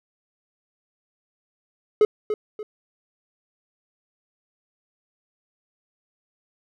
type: tone with echo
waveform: triangle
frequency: 425 Hz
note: G#4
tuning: 40 cents sharp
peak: -10 dBFS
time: 2.01-2.05 s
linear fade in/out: 2 ms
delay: 290 ms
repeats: 2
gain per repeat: -9 dB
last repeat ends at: 2.63 s
effects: none